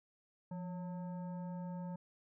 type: tone with frequency modulation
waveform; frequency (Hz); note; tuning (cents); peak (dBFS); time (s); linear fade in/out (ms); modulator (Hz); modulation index
sine; 174; F3; -6; -40; 0.51-1.96; 5; 727; 0.52
effects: none